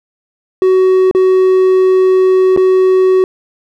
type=tone with dropouts; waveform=triangle; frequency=374.3 Hz; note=F#4; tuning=20 cents sharp; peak=-4 dBFS; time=0.62-3.24 s; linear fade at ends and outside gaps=1 ms; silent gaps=1.112-1.149 / 2.564-2.574 s; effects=none